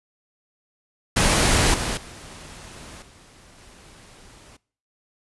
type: noise with level steps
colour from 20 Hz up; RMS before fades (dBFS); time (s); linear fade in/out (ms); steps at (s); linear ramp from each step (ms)
pink; -18 / -26 / -41 / -50 / -48; 1.16-4.57; 10; 1.74 / 1.97 / 3.02 / 3.58; 2
effects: noise-tail reverb RT60 0.5 s tail -23 dB re dry + resampled to 24000 Hz